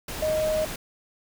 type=tone in noise; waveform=sine; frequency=622.3 Hz; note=D#5; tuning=in tune; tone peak=-22 dBFS; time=0.22-0.65 s; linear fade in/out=5 ms; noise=pink; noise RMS=-34 dBFS; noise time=0.08-0.76 s; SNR=+9 dB; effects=none